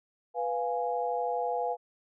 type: chord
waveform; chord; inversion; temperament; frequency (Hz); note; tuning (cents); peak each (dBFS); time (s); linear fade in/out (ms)
sine; F diminished; second; equal; 493.9 / 698.5 / 830.6; Cb5 / F5 / Ab5; 0 / 0 / 0; -32 / -32 / -33; 0.34-1.77; 50
effects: none